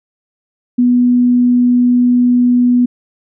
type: tone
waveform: sine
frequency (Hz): 245.5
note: B3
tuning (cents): -10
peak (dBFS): -7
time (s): 0.78-2.86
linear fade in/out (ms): 10
effects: none